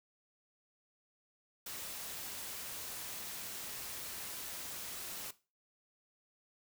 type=noise; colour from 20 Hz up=white; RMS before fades=-44 dBFS; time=1.66-5.31 s; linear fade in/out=5 ms; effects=noise-tail reverb RT60 0.3 s tail -17 dB re dry